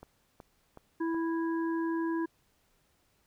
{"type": "click train", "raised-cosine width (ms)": 1, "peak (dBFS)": -33, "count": 4, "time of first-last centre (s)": [0.03, 1.145], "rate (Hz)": 2.69}
{"type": "harmonic tone", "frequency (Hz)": 329.6, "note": "E4", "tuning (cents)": 0, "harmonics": [1, 3, 5], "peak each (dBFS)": [-29, -39, -43], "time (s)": [1, 2.26], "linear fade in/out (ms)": 10}
{"effects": ["pink hiss -71 dBFS RMS until 3.26 s"]}